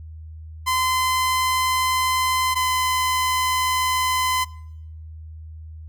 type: tone pair in turn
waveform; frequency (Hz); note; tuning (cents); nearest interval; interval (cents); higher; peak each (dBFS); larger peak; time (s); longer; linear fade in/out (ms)
sawtooth; 1028 / 1020.9; C6 / C6; -31 / -43; unison; 12; first; -15; neither; 0.66-2.55 / 2.55-4.45; second; 20
effects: noise-tail reverb RT60 0.8 s tail -24 dB re dry + added 79 Hz sine -35 dBFS peak until 5.88 s